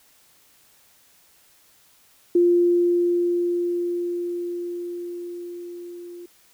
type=tone with level ramp; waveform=sine; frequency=349.2 Hz; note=F4; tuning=in tune; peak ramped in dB=-13 to -36 dBFS; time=2.35-6.26 s; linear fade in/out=5 ms; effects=white hiss -57 dBFS RMS until 6.53 s